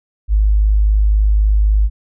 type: tone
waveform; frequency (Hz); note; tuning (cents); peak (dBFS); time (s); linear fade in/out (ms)
sine; 51.91; G#1; 0; -9; 0.28-1.9; 50
effects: none